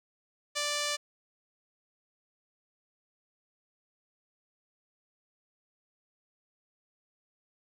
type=tone; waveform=5% pulse; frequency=587.3 Hz; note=D5; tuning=in tune; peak=-18 dBFS; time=0.55-0.97 s; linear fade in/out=20 ms; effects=low-pass 12000 Hz 12 dB/octave